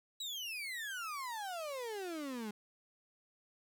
35% pulse exponential sweep, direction down, 3951 to 203.1 Hz, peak -38 dBFS, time 0.2-2.51 s, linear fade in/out 5 ms, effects none

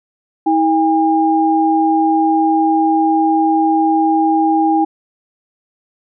sine tone pair together, 320.6 / 807.9 Hz, E4 / G#5, -48 / -48 cents, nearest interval octave + major third, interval 1600 cents, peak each -13 dBFS, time 0.46-4.85 s, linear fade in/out 10 ms, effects none

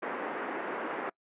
pink band-pass noise, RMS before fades -36 dBFS, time 0.02-1.1 s, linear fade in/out 10 ms, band 290 to 1900 Hz, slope 24 dB/octave, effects noise-tail reverb RT60 0.1 s tail -25 dB re dry + resampled to 8000 Hz

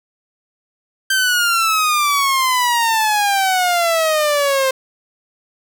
sawtooth exponential sweep, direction down, 1568 to 522 Hz, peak -10 dBFS, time 1.1-4.71 s, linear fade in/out 5 ms, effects none

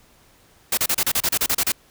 white noise bursts, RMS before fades -20 dBFS, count 12, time 0.72-1.72 s, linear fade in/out 5 ms, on 54 ms, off 32 ms, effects pink hiss -55 dBFS RMS until 1.9 s

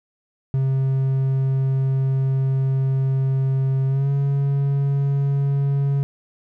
triangle tone with pitch glide, 133.8 to 139.56 Hz, C3 to C#3, +39 to +12 cents, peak -15 dBFS, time 0.54-6.03 s, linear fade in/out 0 ms, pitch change +73 cents, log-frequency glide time 3.87-4.1 s, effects none

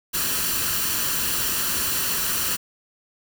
white noise with comb filter, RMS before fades -24 dBFS, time 0.13-2.57 s, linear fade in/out 20 ms, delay 0.69 ms, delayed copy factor +0.55, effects none

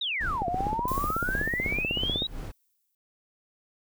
sine exponential two-way sweep, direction down then up, 3901 to 680 to 3901 Hz, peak -27 dBFS, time 0.01-2.27 s, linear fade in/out 5 ms, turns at 0.47 s
brown noise with tremolo, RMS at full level -34 dBFS, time 0.2-2.52 s, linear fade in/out 10 ms, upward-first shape sine, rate 2.8 Hz, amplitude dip 80%
click train, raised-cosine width 2 ms, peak -17 dBFS, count 30, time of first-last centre 0.42-2.221 s, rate 16.1 Hz
violet noise with exponential decay, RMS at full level -37 dBFS, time 0.88-2.95 s, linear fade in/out 1 ms, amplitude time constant 450 ms
effects none

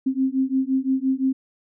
sine beating tone pair, 261.6 / 267.4 Hz, C4 / C4, 0 / +38 cents, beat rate 5.8 Hz, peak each -22 dBFS, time 0.06-1.33 s, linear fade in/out 10 ms, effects none

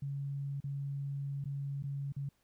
sine tone with dropouts, 139.8 Hz, C#3, 15 cents sharp, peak -35 dBFS, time 0.02-2.29 s, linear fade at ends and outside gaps 5 ms, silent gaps 0.604-0.64 / 1.442-1.455 / 1.826-1.837 / 2.123-2.164 s, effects pink hiss -75 dBFS RMS until 2.43 s

